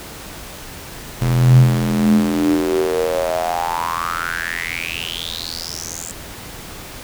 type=tone with high-pass filter sweep; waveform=square; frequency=42.05 Hz; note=E1; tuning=35 cents sharp; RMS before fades=-18 dBFS; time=1.21-6.12 s; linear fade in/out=10 ms; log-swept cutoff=93 to 7600 Hz; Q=8.4; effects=pink hiss -34 dBFS RMS until 7.03 s